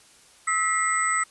sine tone cluster, 1292 / 1953 / 2114 / 8000 Hz, E6 / B6 / C7 / B8, -35 / -20 / +17 / +21 cents, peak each -24 / -27 / -31 / -27 dBFS, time 0.47-1.24 s, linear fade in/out 10 ms, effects white hiss -54 dBFS RMS until 1.3 s + resampled to 24000 Hz

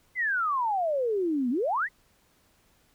sine exponential two-way sweep, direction down then up, 2093 to 233.1 to 2093 Hz, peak -24 dBFS, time 0.15-1.89 s, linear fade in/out 50 ms, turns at 1.5 s, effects pink hiss -65 dBFS RMS until 2.94 s

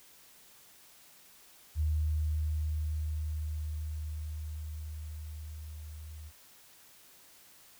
sine tone with level ramp, 76.9 Hz, D#2, 20 cents flat, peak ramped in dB -26 to -43 dBFS, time 1.75-6.32 s, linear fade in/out 50 ms, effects white hiss -58 dBFS RMS until 7.79 s

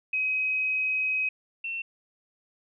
sine tone pair in turn, 2532 / 2700 Hz, D#7 / E7, +30 / +41 cents, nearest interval minor second, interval 111 cents, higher second, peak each -24 / -30 dBFS, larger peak first, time 0.13-1.29 / 1.64-1.82 s, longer first, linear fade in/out 5 ms, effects none

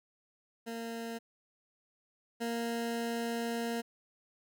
20% pulse tone pair in turn, 230.1 / 232.9 Hz, A#3 / A#3, -22 / -1 cents, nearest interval unison, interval 21 cents, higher second, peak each -33 / -28 dBFS, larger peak second, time 0.66-1.19 / 2.4-3.82 s, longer second, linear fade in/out 20 ms, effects none

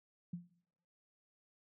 sine tone with exponential decay, 174.61 Hz, F3, in tune, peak -36 dBFS, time 0.33-0.51 s, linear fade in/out 5 ms, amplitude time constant 38 ms, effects noise-tail reverb RT60 0.8 s tail -22 dB re dry + high-pass 100 Hz 12 dB/octave

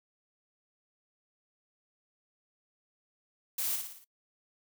blue noise with echo, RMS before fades -33 dBFS, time 3.58-3.76 s, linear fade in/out 5 ms, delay 57 ms, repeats 5, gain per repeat -5 dB, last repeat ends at 4.045 s, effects noise-tail reverb RT60 0.1 s tail -22 dB re dry

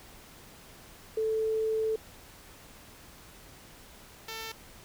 sine / 5% pulse tone pair in turn, 440 / 446.7 Hz, A4 / A4, 0 / +26 cents, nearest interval unison, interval 26 cents, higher second, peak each -26 dBFS, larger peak neither, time 1.17-1.96 / 4.28-4.52 s, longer first, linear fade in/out 5 ms, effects pink hiss -52 dBFS RMS until 4.84 s

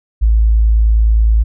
sine tone, 54.8 Hz, A1, 6 cents flat, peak -7 dBFS, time 0.21-1.44 s, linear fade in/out 20 ms, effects none

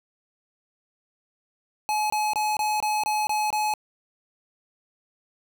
square tone bursts, 850 Hz, G#5, 40 cents sharp, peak -23 dBFS, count 8, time 1.89-3.738 s, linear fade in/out 0 ms, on 210 ms, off 24 ms, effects none

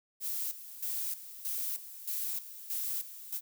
violet noise with tremolo, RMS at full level -35 dBFS, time 0.2-3.41 s, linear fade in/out 50 ms, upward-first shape square, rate 1.6 Hz, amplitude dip 75%, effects none

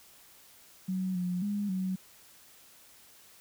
sine tone with pitch steps, 186.7 / 179.4 / 204.5 / 187.2 Hz, F#3 / F3 / G#3 / F#3, +16 / +47 / -26 / +20 cents, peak -29 dBFS, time 0.88-1.96 s, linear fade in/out 10 ms, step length 270 ms, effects white hiss -57 dBFS RMS until 3.4 s

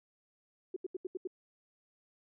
sine tone bursts, 370 Hz, F#4, in tune, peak -34 dBFS, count 6, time 0.74-1.274 s, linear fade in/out 5 ms, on 24 ms, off 78 ms, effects none

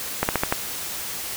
slowing click train, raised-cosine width 0.5 ms, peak -4 dBFS, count 5, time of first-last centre 0.23-0.525 s, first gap 59 ms, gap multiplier 1.15, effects white hiss -31 dBFS RMS until 1.36 s

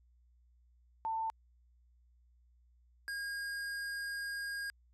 sine / square tone pair in turn, 893 / 1625.5 Hz, A5 / G#6, +25 / -38 cents, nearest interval minor seventh, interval 1037 cents, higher second, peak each -33 / -38 dBFS, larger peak first, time 1.05-1.3 / 3.08-4.7 s, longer second, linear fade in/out 0 ms, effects added 60 Hz sine -64 dBFS peak until 4.93 s + low-pass 11000 Hz 12 dB/octave

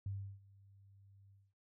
sine tone with ADSR envelope, 98.6 Hz, G2, 11 cents sharp, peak -37 dBFS, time 0.06-1.54 s, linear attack 3 ms, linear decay 330 ms, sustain -23 dB, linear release 230 ms, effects none

